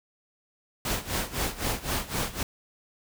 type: noise with tremolo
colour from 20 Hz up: pink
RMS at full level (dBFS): -27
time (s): 0.85-2.43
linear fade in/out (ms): 2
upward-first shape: sine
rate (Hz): 3.9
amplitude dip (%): 85
effects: none